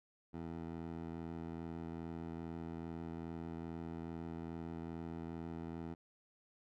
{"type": "tone with band-pass filter", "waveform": "15% pulse", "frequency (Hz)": 82.41, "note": "E2", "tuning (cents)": 0, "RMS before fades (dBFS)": -45, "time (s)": [0.33, 5.95], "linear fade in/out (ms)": 20, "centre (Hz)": 340, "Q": 0.56, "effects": []}